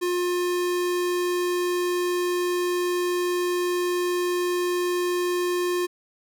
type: tone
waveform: square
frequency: 355.5 Hz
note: F4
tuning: 31 cents sharp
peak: -23 dBFS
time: 0.01-5.87 s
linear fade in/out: 20 ms
effects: none